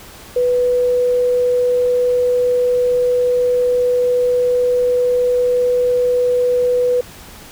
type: tone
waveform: sine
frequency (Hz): 493.9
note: B4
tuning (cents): 0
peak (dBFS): -12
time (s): 0.36-7.01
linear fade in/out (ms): 5
effects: pink hiss -38 dBFS RMS until 7.51 s